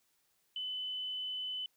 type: tone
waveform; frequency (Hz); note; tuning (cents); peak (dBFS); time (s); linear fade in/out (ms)
sine; 3015; F#7; +32; -36; 0.56-1.66; 2
effects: white hiss -75 dBFS RMS until 1.76 s